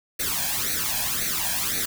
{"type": "noise with flanger", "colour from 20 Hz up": "white", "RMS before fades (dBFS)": -26, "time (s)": [0.19, 1.86], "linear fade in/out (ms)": 10, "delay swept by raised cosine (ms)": [0.48, 1.24], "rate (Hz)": 1.9, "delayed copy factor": 0.8, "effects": []}